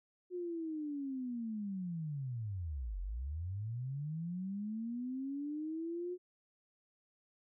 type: linear two-way sweep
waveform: sine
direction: down then up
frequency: 364.2 to 42.51 to 364.2 Hz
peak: -37 dBFS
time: 0.3-6.18 s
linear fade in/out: 50 ms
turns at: 3 s
effects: none